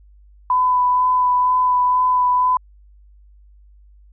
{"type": "tone with vibrato", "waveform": "sine", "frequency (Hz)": 1000, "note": "B5", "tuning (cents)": 21, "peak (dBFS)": -13, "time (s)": [0.5, 2.57], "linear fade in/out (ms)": 2, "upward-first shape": "sine", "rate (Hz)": 2.1, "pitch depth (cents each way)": 13, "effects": ["added 50 Hz sine -45 dBFS peak until 4.12 s"]}